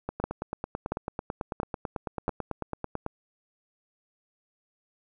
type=two click trains; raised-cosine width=1 ms; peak=-17 / -13 dBFS; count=28 / 4; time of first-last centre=0.09-3.064 / 0.24-2.281 s; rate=9.08 / 1.47 Hz; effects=none